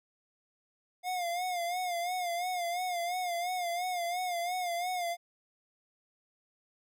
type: tone with vibrato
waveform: square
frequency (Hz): 710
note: F5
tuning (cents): +28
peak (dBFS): -32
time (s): 1.03-5.17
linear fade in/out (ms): 50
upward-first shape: sine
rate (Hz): 2.9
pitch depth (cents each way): 69
effects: none